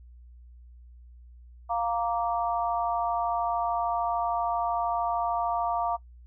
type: harmonic tone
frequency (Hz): 233.1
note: A#3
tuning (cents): 0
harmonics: 3 / 4 / 5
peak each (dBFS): -28 / -30 / -32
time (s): 1.69-5.97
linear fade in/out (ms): 20
effects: noise-tail reverb RT60 0.1 s tail -19 dB re dry + added 60 Hz sine -47 dBFS peak until 6.26 s